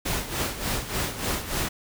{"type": "noise with tremolo", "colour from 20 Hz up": "pink", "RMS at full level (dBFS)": -26, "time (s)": [0.05, 1.69], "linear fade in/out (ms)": 10, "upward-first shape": "sine", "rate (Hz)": 3.4, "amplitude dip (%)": 70, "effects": []}